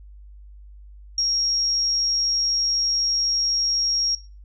sine tone, 5588 Hz, F8, in tune, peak -19 dBFS, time 1.18-4.15 s, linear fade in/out 2 ms, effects noise-tail reverb RT60 0.3 s tail -18 dB re dry + added 50 Hz sine -41 dBFS peak until 4.44 s

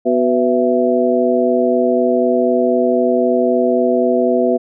harmonic tone with a mistuned harmonic, 123.9 Hz, B2, 6 cents sharp, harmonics 2 / 3 / 4 / 5, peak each -17 / -17 / -17 / -17 dBFS, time 0.05-4.58 s, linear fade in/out 20 ms, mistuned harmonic 5, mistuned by +120 cents, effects none

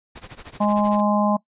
pink noise with tremolo, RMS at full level -37 dBFS, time 0.15-1.01 s, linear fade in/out 10 ms, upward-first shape sine, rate 13 Hz, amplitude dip 90%
harmonic tone, 207.7 Hz, G#3, in tune, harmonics 1 / 3 / 4 / 5, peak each -19 / -23 / -24 / -25 dBFS, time 0.6-1.37 s, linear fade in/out 10 ms
effects noise-tail reverb RT60 0.1 s tail -20 dB re dry + resampled to 8000 Hz

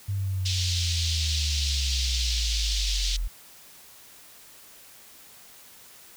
sine linear sweep, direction down, 100 to 40.56 Hz, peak -25 dBFS, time 0.08-3.28 s, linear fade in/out 10 ms
white band-pass noise, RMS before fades -30 dBFS, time 0.45-3.17 s, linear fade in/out 10 ms, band 3100 to 5400 Hz, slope 24 dB/octave
effects white hiss -50 dBFS RMS until 6.16 s

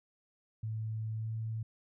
sine tone with pitch glide, 110 to 111.41 Hz, A2 to A2, 0 to +22 cents, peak -34 dBFS, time 0.63-1.63 s, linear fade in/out 5 ms, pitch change +22 cents, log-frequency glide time 1.15-1.32 s, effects none

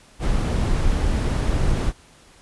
brown noise, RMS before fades -20 dBFS, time 0.19-1.93 s, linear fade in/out 50 ms, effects pink hiss -51 dBFS RMS until 2.41 s + resampled to 24000 Hz

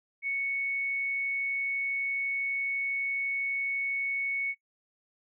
sine tone, 2217 Hz, C#7, in tune, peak -28 dBFS, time 0.22-4.55 s, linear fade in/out 50 ms, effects noise-tail reverb RT60 0.1 s tail -22 dB re dry

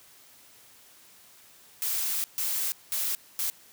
blue noise bursts at uneven times, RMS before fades -29 dBFS, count 4, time 1.82-2.24 / 2.38-2.72 / 2.92-3.15 / 3.39-3.5 s, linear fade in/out 0 ms, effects white hiss -55 dBFS RMS until 3.72 s + high-pass 60 Hz 12 dB/octave

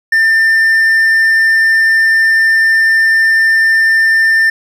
triangle tone, 1794 Hz, A6, 33 cents sharp, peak -5 dBFS, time 0.12-4.5 s, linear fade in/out 5 ms, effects none

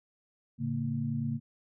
sine tone cluster, 112.6 / 142.1 / 229.7 Hz, A2 / C#3 / A#3, +40 / +43 / -25 cents, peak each -36 / -33 / -33 dBFS, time 0.58-1.4 s, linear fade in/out 50 ms, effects none

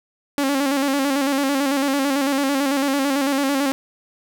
sawtooth tone with vibrato, 276.6 Hz, C#4, 4 cents flat, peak -14 dBFS, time 0.38-3.72 s, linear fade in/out 0 ms, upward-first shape square, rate 9 Hz, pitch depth 54 cents each way, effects none

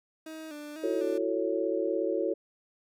30% pulse tone with vibrato, 306.1 Hz, D#4, 28 cents flat, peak -37 dBFS, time 0.26-1.18 s, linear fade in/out 5 ms, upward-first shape square, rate 2 Hz, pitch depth 58 cents each way
sine chord, F# minor seventh, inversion third, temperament just, 333 / 370 / 444 / 555 Hz, E4 / F#4 / A4 / C#5, +18 / 0 / +16 / +2 cents, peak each -32 dBFS, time 0.83-2.34 s, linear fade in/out 10 ms
effects none

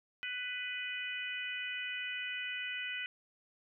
harmonic tone, 497 Hz, B4, 11 cents sharp, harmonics 3 / 4 / 5 / 6, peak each -43 / -42 / -41 / -43 dBFS, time 0.23-3.06 s, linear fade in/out 0 ms, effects none

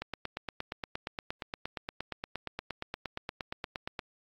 click train, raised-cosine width 0.3 ms, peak -19 dBFS, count 35, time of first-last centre 0.02-3.992 s, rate 8.56 Hz, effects AAC 48 kbps

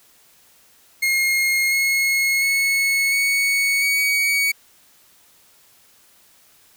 40% pulse tone with pitch steps, 2144 / 2170 / 2197 / 2223 / 2251 Hz, C7 / C#7 / C#7 / C#7 / C#7, +42 / -37 / -16 / +4 / +26 cents, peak -16 dBFS, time 1.02-4.52 s, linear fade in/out 10 ms, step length 700 ms, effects white hiss -54 dBFS RMS until 6.76 s

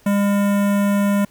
square tone with notch filter, 201.8 Hz, G#3, 49 cents flat, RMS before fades -17 dBFS, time 0.06-1.25 s, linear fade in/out 5 ms, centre 4500 Hz, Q 0.65, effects pink hiss -53 dBFS RMS until 1.3 s

